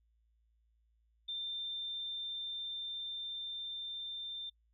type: tone with level ramp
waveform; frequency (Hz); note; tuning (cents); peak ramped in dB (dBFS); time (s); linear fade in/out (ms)
sine; 3583; A7; +31; -37 to -40; 1.28-4.5; 10
effects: noise-tail reverb RT60 0.1 s tail -26 dB re dry + added 56 Hz sine -70 dBFS peak until 4.73 s